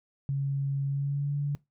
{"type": "tone with pitch glide", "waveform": "sine", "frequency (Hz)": [138.59, 143.64], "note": ["C#3", "D3"], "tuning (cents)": [0, -38], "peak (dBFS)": -26, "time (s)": [0.29, 1.55], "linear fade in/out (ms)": 0, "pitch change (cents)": 62, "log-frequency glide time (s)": [0.86, 1.35], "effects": ["noise-tail reverb RT60 0.2 s tail -22 dB re dry"]}